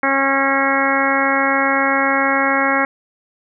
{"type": "harmonic tone", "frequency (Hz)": 272.8, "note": "C#4", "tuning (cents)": -28, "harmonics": [1, 2, 3, 4, 5, 6, 7, 8], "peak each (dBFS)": [-22, -22, -22, -22, -22, -22, -22, -22], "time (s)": [0.03, 2.85], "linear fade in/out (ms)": 2, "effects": []}